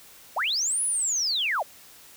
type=linear two-way sweep; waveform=sine; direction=up then down; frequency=497.6 to 10430 to 497.6 Hz; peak=-23 dBFS; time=0.36-1.63 s; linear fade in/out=10 ms; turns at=0.83 s; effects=white hiss -50 dBFS RMS until 2.16 s